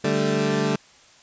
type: chord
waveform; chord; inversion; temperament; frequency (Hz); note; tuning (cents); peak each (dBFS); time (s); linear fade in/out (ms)
20% pulse; D suspended fourth; none; equal; 146.83 / 196 / 220; D3 / G3 / A3; 0 / 0 / 0; -20; 0.04-0.76; 5
effects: white hiss -52 dBFS RMS until 1.22 s + resampled to 16000 Hz